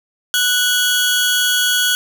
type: tone pair together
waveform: sawtooth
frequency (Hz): 1480 / 3322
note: F#6 / G#7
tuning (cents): 0 / 0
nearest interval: octave + major second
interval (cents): 1400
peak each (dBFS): -13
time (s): 0.34-1.95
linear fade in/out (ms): 0
effects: none